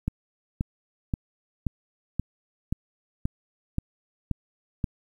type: click train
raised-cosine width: 5 ms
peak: -13 dBFS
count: 10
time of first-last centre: 0.08-4.842 s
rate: 1.89 Hz
effects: 9-bit